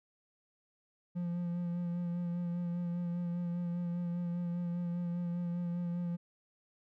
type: tone with vibrato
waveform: triangle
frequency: 174 Hz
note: F3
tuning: 6 cents flat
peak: -31 dBFS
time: 1.15-6.17 s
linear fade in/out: 20 ms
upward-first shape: sine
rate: 5 Hz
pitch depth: 22 cents each way
effects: none